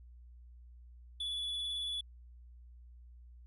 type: tone with vibrato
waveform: triangle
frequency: 3428 Hz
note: A7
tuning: 46 cents flat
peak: -34 dBFS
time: 1.2-2.01 s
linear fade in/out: 5 ms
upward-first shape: triangle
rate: 18 Hz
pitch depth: 18 cents each way
effects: added 60 Hz sine -52 dBFS peak until 3.46 s + resampled to 32000 Hz